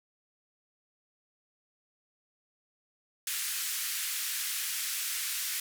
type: band-pass noise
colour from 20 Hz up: white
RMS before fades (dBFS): -34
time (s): 3.27-5.6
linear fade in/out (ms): 2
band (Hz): 1500 to 15000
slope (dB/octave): 24
effects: none

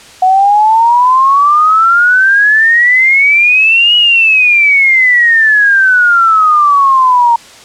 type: exponential two-way sweep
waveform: sine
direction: up then down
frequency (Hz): 735 to 2921 to 925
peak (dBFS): -4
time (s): 0.22-7.36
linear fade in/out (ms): 5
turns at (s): 3.96
effects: white hiss -35 dBFS RMS until 7.64 s + low-pass 7000 Hz 12 dB/octave

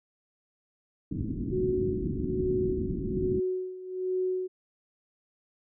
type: low-pass noise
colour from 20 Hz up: white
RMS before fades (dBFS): -32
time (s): 1.11-3.4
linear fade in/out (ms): 5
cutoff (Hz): 320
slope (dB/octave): 48
type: tone with tremolo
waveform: sine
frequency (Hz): 370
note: F#4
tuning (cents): 0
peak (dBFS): -25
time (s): 1.51-4.48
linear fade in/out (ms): 20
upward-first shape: sine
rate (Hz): 1.2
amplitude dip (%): 80
effects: none

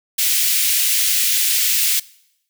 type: high-pass noise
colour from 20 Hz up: white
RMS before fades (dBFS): -17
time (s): 0.18-2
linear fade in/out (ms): 10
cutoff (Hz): 2100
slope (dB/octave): 24
effects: noise-tail reverb RT60 0.8 s tail -22 dB re dry

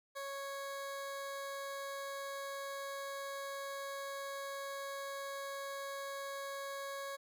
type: tone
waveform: 20% pulse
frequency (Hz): 553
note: C#5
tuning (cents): -4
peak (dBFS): -36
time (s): 0.15-7.17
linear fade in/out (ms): 20
effects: none

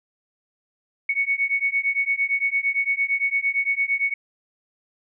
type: beating tone pair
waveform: sine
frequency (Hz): 2217 / 2225.8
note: C#7 / C#7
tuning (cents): 0 / +6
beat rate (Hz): 8.8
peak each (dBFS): -23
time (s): 1.09-4.14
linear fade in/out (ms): 5
effects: none

